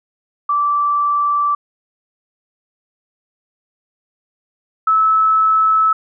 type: tone pair in turn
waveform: sine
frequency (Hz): 1165 / 1302.1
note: D6 / E6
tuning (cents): -14 / -22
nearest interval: major second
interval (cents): 192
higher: second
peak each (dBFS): -13 / -10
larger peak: second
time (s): 0.49-1.55 / 4.87-5.93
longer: neither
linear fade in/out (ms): 5
effects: none